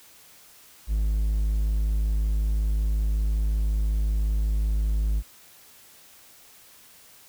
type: tone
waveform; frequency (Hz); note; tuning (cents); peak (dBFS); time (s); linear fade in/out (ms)
triangle; 52.7; G#1; +26; -19; 0.87-5.23; 50
effects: white hiss -52 dBFS RMS until 7.28 s